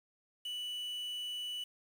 triangle tone with quantisation, 2960 Hz, F#7, in tune, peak -36 dBFS, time 0.45-1.64 s, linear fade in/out 5 ms, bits 9, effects none

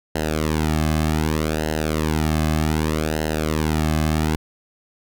sawtooth tone with flanger, 77.78 Hz, D#2, in tune, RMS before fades -21 dBFS, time 0.15-4.36 s, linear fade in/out 5 ms, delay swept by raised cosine 0.85 to 2.15 ms, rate 0.65 Hz, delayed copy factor -0.85, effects none

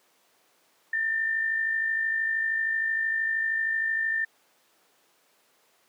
sine tone with amplitude modulation, 1800 Hz, A6, 39 cents sharp, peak -22 dBFS, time 0.93-4.25 s, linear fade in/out 5 ms, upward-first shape sine, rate 53 Hz, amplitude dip 45%, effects pink hiss -64 dBFS RMS until 5.88 s + high-pass 400 Hz 12 dB/octave

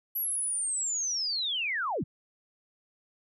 sine linear sweep, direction down, 11840 to 82.41 Hz, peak -28 dBFS, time 0.15-2.04 s, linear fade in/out 10 ms, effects none

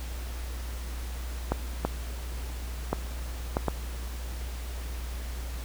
clicks, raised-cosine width 1 ms, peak -11 dBFS, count 5, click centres 1.52 / 1.85 / 2.93 / 3.569 / 3.683 s, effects added 60 Hz sine -33 dBFS peak until 5.64 s + pink hiss -44 dBFS RMS until 5.64 s

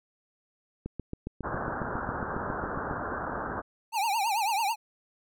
click train, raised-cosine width 3 ms, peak -21 dBFS, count 16, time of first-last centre 0.86-2.912 s, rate 7.31 Hz
white low-pass noise, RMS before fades -34 dBFS, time 1.43-3.62 s, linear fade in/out 20 ms, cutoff 1600 Hz, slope 96 dB/octave
square tone with vibrato, 851 Hz, G#5, 42 cents sharp, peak -26 dBFS, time 3.92-4.76 s, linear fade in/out 50 ms, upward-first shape triangle, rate 9.1 Hz, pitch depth 200 cents each way
effects none

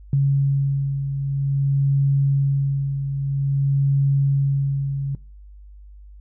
sine beating tone pair, 138.59 / 139.1 Hz, C#3 / C#3, 0 / +6 cents, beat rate 0.51 Hz, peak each -17 / -25 dBFS, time 0.13-5.15 s, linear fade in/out 2 ms, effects noise-tail reverb RT60 0.3 s tail -20 dB re dry + added 50 Hz sine -40 dBFS peak until 6.2 s

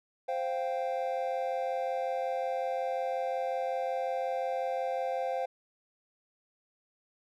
triangle chord, C suspended fourth, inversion none, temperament equal, 523.3 / 698.5 / 784 Hz, C5 / F5 / G5, 0 / 0 / 0 cents, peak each -31 / -33 / -34 dBFS, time 0.28-5.46 s, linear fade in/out 10 ms, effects none

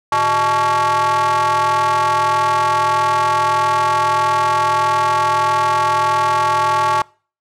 square ring-modulated tone, 127.1 Hz, C3, 50 cents flat, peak -11 dBFS, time 0.12-7.02 s, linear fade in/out 2 ms, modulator 996 Hz, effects noise-tail reverb RT60 0.4 s tail -24 dB re dry + low-pass 9000 Hz 12 dB/octave

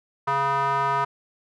square tone with band-pass filter, 138.59 Hz, C#3, in tune, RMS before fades -23 dBFS, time 0.27-1.05 s, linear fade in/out 10 ms, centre 1100 Hz, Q 5.5, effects none

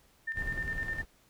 sine tone with tremolo, 1800 Hz, A6, 39 cents sharp, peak -31 dBFS, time 0.27-1.02 s, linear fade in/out 10 ms, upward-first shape square, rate 9.8 Hz, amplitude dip 60%
brown noise, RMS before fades -39 dBFS, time 0.34-1.06 s, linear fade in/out 50 ms
effects pink hiss -65 dBFS RMS until 1.29 s

